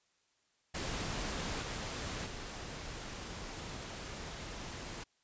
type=noise with level steps; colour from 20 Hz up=pink; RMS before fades=-38 / -40 / -44 dBFS; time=0.74-5.04 s; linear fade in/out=10 ms; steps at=1.61 / 2.25 s; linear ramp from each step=20 ms; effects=white hiss -75 dBFS RMS until 5.23 s + resampled to 16000 Hz